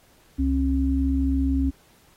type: tone pair together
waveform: sine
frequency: 68.14 / 269.9 Hz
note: C#2 / C#4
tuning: -29 / -46 cents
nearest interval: 2 octaves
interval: 2383 cents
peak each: -22 dBFS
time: 0.38-1.71 s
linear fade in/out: 20 ms
effects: pink hiss -58 dBFS RMS until 2.16 s + AAC 48 kbps